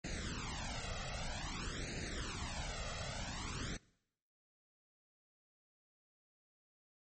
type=noise with flanger; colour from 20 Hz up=pink; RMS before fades=-42 dBFS; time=0.04-3.77 s; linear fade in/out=5 ms; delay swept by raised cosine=0.45 to 1.55 ms; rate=0.52 Hz; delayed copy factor=+0.9; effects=noise-tail reverb RT60 0.8 s tail -23 dB re dry + MP3 32 kbps